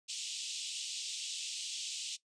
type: band-pass noise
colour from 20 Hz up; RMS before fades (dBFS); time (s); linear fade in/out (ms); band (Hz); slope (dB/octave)
pink; -41; 0.08-2.17; 20; 2800 to 8500; 48
effects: noise-tail reverb RT60 0.1 s tail -17 dB re dry + resampled to 22050 Hz